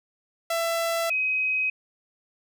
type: tone pair in turn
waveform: sawtooth / sine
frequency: 668 / 2528 Hz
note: E5 / D#7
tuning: +23 / +27 cents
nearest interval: octave + major seventh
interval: 2304 cents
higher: second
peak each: -20 / -22 dBFS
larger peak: first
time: 0.5-1.1 / 1.1-1.7 s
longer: neither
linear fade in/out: 5 ms
effects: none